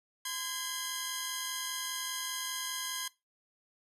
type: tone cluster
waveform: 10% pulse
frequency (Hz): 1025 / 1638 / 3231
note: C6 / G#6 / G#7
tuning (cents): -36 / -24 / -48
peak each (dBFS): -31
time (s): 0.25-3.08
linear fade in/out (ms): 5
effects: noise-tail reverb RT60 0.2 s tail -18 dB re dry + resampled to 32000 Hz